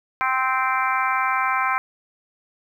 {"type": "harmonic tone", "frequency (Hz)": 260.6, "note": "C4", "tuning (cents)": -7, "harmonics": [3, 4, 5, 6, 7, 8, 9], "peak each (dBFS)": [-27, -23, -25, -27, -36, -30, -29], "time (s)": [0.21, 1.78], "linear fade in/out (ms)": 0, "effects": ["9-bit"]}